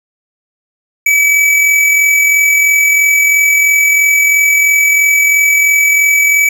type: tone with amplitude modulation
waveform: square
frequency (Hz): 2291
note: D7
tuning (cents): -44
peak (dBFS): -6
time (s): 1.06-6.49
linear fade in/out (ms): 5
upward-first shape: sine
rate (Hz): 43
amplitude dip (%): 35
effects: none